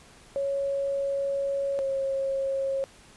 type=tone pair in turn; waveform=sine; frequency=554.4 / 542.1 Hz; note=C#5 / C#5; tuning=0 / -39 cents; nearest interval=unison; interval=39 cents; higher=first; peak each=-25 dBFS; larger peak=neither; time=0.36-1.79 / 1.79-2.84 s; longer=first; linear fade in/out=0 ms; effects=pink hiss -53 dBFS RMS until 3.16 s + resampled to 24000 Hz